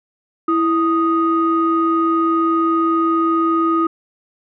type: tone pair together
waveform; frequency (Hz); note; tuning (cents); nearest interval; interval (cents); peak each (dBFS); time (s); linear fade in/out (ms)
sine; 329.6 / 1244.5; E4 / D#6; 0 / 0; octave + major seventh; 2300; -15 / -16; 0.48-3.87; 5
effects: tanh soft clip ceiling -6 dBFS